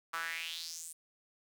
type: tone with high-pass filter sweep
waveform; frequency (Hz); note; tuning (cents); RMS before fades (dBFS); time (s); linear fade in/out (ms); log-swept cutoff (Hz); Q
sawtooth; 164.81; E3; 0; -41; 0.13-0.93; 10; 1200 to 9400; 4.2
effects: none